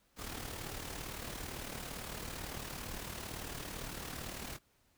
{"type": "noise with amplitude modulation", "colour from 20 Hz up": "pink", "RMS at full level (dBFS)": -41, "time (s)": [0.16, 4.59], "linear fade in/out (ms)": 50, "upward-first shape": "sine", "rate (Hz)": 37.8, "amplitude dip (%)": 55, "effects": ["pink hiss -72 dBFS RMS until 4.97 s"]}